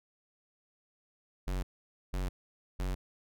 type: tone bursts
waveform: square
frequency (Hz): 46.25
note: F#1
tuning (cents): 0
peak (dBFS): -32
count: 3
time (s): 1.47-2.95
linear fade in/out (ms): 10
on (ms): 160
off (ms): 500
effects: none